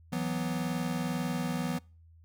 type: chord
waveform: square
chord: E suspended second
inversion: none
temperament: equal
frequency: 164.81 / 185 / 246.9 Hz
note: E3 / F#3 / B3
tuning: 0 / 0 / 0 cents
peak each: -35 / -36 / -35 dBFS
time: 0.12-1.79 s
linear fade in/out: 10 ms
effects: noise-tail reverb RT60 0.4 s tail -26 dB re dry + added 82 Hz sine -54 dBFS peak until 2.24 s